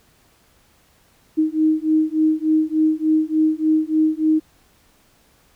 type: beating tone pair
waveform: sine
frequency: 311.2 / 314.6 Hz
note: D#4 / D#4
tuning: 0 / +19 cents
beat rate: 3.4 Hz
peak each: -18 dBFS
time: 1.37-4.4 s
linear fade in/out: 20 ms
effects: pink hiss -57 dBFS RMS until 5.55 s